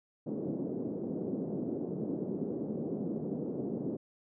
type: band-pass noise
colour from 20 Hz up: pink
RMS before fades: -36 dBFS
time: 0.26-3.97 s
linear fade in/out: 10 ms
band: 180 to 440 Hz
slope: 24 dB/octave
effects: none